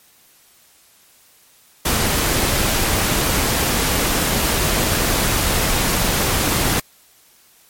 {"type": "noise", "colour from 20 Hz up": "pink", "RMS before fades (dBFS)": -18, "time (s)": [1.85, 6.8], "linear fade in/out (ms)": 5, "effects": ["white hiss -52 dBFS RMS until 7.69 s", "MP3 64 kbps"]}